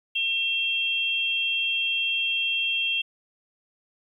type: tone pair together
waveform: sine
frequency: 2709 / 3222 Hz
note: E7 / G7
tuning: +47 / +47 cents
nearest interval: minor third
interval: 300 cents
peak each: -25 / -26 dBFS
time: 0.15-3.02 s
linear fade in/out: 10 ms
effects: 10-bit